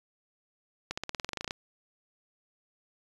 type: accelerating click train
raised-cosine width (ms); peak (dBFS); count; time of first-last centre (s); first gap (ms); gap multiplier
0.2; -16; 14; 0.91-1.509; 65; 0.94
effects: resampled to 24000 Hz